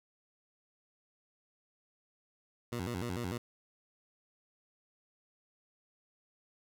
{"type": "tone with vibrato", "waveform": "15% pulse", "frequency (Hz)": 103.83, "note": "G#2", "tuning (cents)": 0, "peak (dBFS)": -29, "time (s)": [2.72, 3.38], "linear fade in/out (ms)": 5, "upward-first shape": "square", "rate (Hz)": 6.7, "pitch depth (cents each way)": 250, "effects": []}